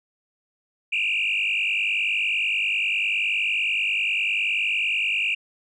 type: tone with frequency modulation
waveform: sine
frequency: 2586 Hz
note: E7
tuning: 34 cents flat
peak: -20 dBFS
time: 0.92-5.35 s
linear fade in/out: 10 ms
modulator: 50.4 Hz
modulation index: 4.7
effects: tanh soft clip ceiling -16 dBFS